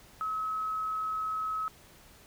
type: tone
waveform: sine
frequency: 1284 Hz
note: E6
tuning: 46 cents flat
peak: -30 dBFS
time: 0.21-1.68 s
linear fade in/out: 0 ms
effects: pink hiss -56 dBFS RMS until 2.26 s